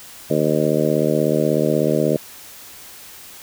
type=harmonic tone; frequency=76.4 Hz; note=D#2; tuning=31 cents flat; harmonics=2 / 3 / 4 / 5 / 6 / 7 / 8; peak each=-23 / -23 / -23 / -23 / -23 / -23 / -23 dBFS; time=0.3-2.17 s; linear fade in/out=5 ms; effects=white hiss -40 dBFS RMS until 3.42 s